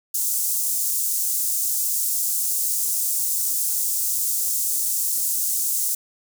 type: high-pass noise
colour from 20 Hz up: pink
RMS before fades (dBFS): -23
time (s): 0.14-5.95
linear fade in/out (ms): 5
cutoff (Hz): 7100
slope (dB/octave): 24
effects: none